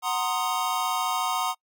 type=chord; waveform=square; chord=C half-diminished seventh; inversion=second; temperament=equal; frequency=740 / 932.3 / 1046.5 / 1244.5 Hz; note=Gb5 / Bb5 / C6 / Eb6; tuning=0 / 0 / 0 / 0 cents; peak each=-31 dBFS; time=0.02-1.55 s; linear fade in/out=50 ms; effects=noise-tail reverb RT60 0.1 s tail -26 dB re dry